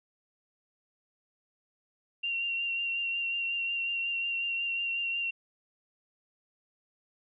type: tone with vibrato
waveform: sine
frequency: 2759 Hz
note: F7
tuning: 22 cents flat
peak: -29 dBFS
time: 2.23-5.31 s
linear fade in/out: 10 ms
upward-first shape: triangle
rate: 5.5 Hz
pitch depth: 26 cents each way
effects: none